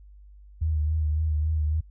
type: tone with vibrato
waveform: sine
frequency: 77.4 Hz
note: D#2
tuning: 9 cents flat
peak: -22 dBFS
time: 0.61-1.81 s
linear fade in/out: 10 ms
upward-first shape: sine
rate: 3.6 Hz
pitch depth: 42 cents each way
effects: noise-tail reverb RT60 0.1 s tail -26 dB re dry + added 50 Hz sine -46 dBFS peak until 1.9 s